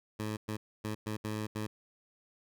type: tone bursts at uneven times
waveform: 15% pulse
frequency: 107.4 Hz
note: A2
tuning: 41 cents flat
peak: -28 dBFS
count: 6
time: 0.19-0.37 / 0.48-0.57 / 0.84-0.95 / 1.06-1.17 / 1.24-1.47 / 1.55-1.67 s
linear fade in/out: 10 ms
effects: none